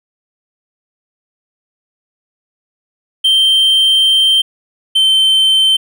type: tone pair in turn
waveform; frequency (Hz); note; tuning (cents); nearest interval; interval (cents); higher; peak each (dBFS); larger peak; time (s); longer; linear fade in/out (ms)
triangle; 3136 / 3100; G7 / G7; 0 / -20; unison; 20; first; -6; neither; 3.24-4.42 / 4.95-5.77; first; 10
effects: none